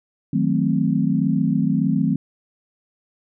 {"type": "chord", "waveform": "sine", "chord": "D# diminished seventh", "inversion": "none", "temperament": "equal with one note detuned", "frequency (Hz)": [158.19, 185, 220, 261.6], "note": ["D#3", "F#3", "A3", "C4"], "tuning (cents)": [29, 0, 0, 0], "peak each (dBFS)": -22, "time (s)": [0.33, 2.16], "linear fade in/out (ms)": 5, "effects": []}